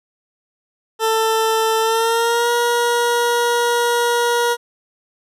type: tone with pitch glide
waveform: 20% pulse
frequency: 444.6 to 476.5 Hz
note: A4 to A#4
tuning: +18 to +38 cents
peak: -10 dBFS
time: 0.99-4.57 s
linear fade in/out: 50 ms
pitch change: +120 cents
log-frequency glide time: 1.8-2.5 s
effects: resampled to 32000 Hz